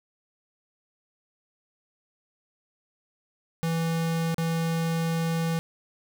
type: tone with dropouts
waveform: square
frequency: 164.81 Hz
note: E3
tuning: in tune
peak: -25 dBFS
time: 3.63-5.59 s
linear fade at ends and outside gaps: 0 ms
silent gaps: 4.344-4.382 s
effects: 10-bit